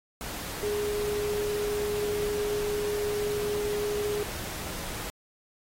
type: tone in noise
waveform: sine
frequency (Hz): 415.3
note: G#4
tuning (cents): 0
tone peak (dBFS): -27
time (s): 0.63-4.23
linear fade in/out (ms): 0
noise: pink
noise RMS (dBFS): -37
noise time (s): 0.21-5.1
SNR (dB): +7
effects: AAC 48 kbps